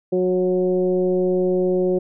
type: tone with frequency modulation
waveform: sine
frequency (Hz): 365.8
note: F#4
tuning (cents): -20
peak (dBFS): -16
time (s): 0.12-1.99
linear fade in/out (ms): 10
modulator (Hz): 183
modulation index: 0.87
effects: none